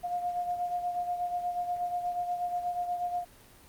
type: beating tone pair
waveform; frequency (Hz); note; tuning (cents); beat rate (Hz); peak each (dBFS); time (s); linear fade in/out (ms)
sine; 708 / 716.3; F5 / F5; +23 / +44; 8.3; -30 / -38; 0.03-3.25; 20
effects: pink hiss -55 dBFS RMS until 3.68 s + Opus 32 kbps